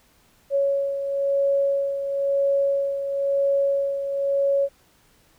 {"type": "beating tone pair", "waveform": "sine", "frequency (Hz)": [556, 556.99], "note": ["C#5", "C#5"], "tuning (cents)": [5, 8], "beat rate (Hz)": 0.99, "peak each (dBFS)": [-20, -28], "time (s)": [0.5, 4.69], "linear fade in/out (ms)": 50, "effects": ["pink hiss -59 dBFS RMS until 5.38 s"]}